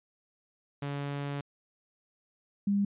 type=tone pair in turn; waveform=sawtooth / sine; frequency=142.2 / 201.1 Hz; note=C#3 / G3; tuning=+45 / +44 cents; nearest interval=tritone; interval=599 cents; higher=second; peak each=-29 / -24 dBFS; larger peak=second; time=0.82-1.41 / 2.67-2.85 s; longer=first; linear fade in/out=5 ms; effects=resampled to 8000 Hz